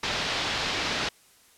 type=low-pass noise; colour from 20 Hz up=white; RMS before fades=-29 dBFS; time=0.03-1.09 s; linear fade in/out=5 ms; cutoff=4600 Hz; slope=24 dB/octave; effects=white hiss -58 dBFS RMS until 1.57 s + low-pass 12000 Hz 12 dB/octave